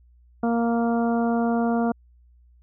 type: harmonic tone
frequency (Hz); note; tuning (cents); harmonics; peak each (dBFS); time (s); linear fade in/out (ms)
233.1; A#3; 0; 1 / 2 / 3 / 4 / 5 / 6; -21 / -28 / -27 / -36 / -37 / -37; 0.43-1.92; 5
effects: added 60 Hz sine -52 dBFS peak until 2.62 s

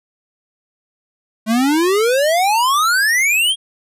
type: exponential sweep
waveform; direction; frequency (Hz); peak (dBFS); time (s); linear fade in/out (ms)
square; up; 212.3 to 3311; -13; 1.46-3.56; 50
effects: resampled to 32000 Hz

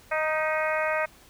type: harmonic tone with a mistuned harmonic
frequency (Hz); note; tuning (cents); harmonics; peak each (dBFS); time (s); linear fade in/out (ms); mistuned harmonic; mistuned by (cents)
311.1; D#4; 0; 2 / 3 / 4 / 5 / 6 / 7 / 8; -27 / -33 / -32 / -32 / -33 / -34 / -36; 0.11-1.06; 10; 6; +31
effects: pink hiss -54 dBFS RMS until 1.29 s

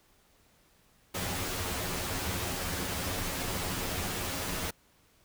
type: noise with comb filter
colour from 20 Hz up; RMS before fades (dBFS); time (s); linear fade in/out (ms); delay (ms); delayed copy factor
pink; -34; 1.14-4.71; 10; 11; +0.7
effects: pink hiss -65 dBFS RMS until 5.24 s

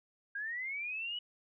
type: linear sweep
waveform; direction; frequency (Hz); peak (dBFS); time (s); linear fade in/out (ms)
sine; up; 1597 to 2960; -36; 0.35-1.19; 5
effects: none

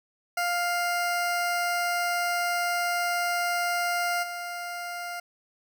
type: tone with level steps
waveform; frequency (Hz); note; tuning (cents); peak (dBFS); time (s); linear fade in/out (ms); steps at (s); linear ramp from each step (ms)
20% pulse; 701; F5; +6; -20 / -28; 0.37-5.2; 5; 4.22; 20
effects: none

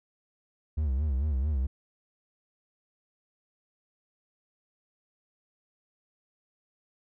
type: tone with vibrato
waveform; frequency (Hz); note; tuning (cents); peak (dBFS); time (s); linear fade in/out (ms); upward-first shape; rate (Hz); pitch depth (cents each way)
triangle; 70.6; C#2; +32; -23; 0.77-1.67; 10; sine; 4.5; 170
effects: none

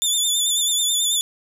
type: tone with vibrato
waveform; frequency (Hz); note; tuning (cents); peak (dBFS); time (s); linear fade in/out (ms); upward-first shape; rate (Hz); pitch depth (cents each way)
20% pulse; 3520; A7; 0; -12; 0.02-1.21; 0; sine; 9.2; 52
effects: none

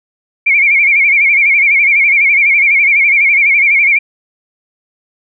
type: tone with vibrato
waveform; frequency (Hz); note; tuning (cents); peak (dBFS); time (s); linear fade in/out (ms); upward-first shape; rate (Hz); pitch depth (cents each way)
sine; 2261; C#7; +34; -6; 0.46-3.99; 10; sine; 12; 99
effects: none

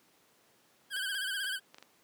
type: tone with vibrato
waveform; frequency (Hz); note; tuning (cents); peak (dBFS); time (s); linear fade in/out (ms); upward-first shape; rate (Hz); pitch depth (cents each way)
25% pulse; 1568; G6; 0; -29; 0.9-1.6; 50; sine; 16; 82
type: clicks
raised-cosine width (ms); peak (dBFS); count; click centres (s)
0.2; -32; 6; 0.965 / 1.146 / 1.445 / 1.745 / 1.784 / 1.826
effects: pink hiss -66 dBFS RMS until 2.03 s + high-pass 200 Hz 12 dB/octave

